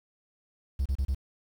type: tone bursts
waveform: triangle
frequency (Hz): 67.3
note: C2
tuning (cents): +49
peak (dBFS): -22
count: 4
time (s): 0.79-1.148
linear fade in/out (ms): 10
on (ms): 67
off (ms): 30
effects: tanh soft clip ceiling -18 dBFS + 9-bit